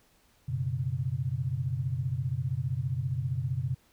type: chord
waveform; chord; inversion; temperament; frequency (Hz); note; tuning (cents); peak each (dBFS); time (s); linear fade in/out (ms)
sine; F# suspended fourth; none; equal; 92.5 / 123.47 / 138.59; F#2 / B2 / C#3; 0 / 0 / 0; -36 / -31 / -32; 0.48-3.75; 10
effects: pink hiss -65 dBFS RMS until 3.92 s